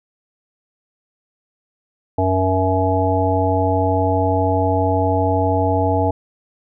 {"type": "harmonic tone", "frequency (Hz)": 93.8, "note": "F#2", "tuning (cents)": 24, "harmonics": [1, 3, 5, 7, 9], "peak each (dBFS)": [-19, -22, -22, -21, -21], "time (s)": [2.18, 6.11], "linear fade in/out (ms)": 5, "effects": []}